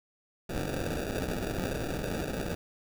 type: noise with sample-and-hold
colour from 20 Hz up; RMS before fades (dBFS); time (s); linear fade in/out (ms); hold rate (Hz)
white; -33; 0.49-2.55; 10; 1050
effects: none